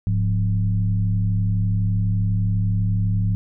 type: tone with frequency modulation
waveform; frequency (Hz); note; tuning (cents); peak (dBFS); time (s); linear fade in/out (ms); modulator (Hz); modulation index
sine; 103.8; G#2; 0; -17; 0.07-3.35; 0; 72; 0.74
effects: none